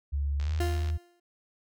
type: tone with pitch glide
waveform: sine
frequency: 70.9 to 79.12 Hz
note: C#2 to D#2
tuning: +40 to +30 cents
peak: -26 dBFS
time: 0.12-0.98 s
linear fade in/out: 20 ms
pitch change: +190 cents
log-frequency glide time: 0.4-0.53 s
type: click train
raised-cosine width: 0.2 ms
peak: -27 dBFS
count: 38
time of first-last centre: 0.4-0.901 s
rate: 73.9 Hz
type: tone with exponential decay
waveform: 30% pulse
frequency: 349.2 Hz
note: F4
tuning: in tune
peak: -25 dBFS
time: 0.6-1.2 s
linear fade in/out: 5 ms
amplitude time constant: 130 ms
effects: none